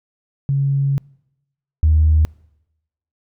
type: tone pair in turn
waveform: sine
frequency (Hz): 138.59 / 77.78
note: C#3 / D#2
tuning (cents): 0 / 0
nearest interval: minor seventh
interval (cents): 1000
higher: first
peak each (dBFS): -14 / -9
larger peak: second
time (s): 0.49-0.98 / 1.83-2.25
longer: first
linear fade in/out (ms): 0
effects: noise-tail reverb RT60 0.9 s tail -26 dB re dry + tanh soft clip ceiling -5 dBFS